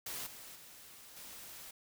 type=noise with level steps; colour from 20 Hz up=white; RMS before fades=-42 / -51 / -55 / -50 dBFS; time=0.06-1.71 s; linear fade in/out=5 ms; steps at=0.26 / 0.55 / 1.16 s; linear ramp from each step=10 ms; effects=none